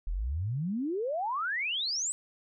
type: exponential sweep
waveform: sine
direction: up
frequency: 37.1 to 8210 Hz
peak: -29 dBFS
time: 0.07-2.12 s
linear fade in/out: 0 ms
effects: none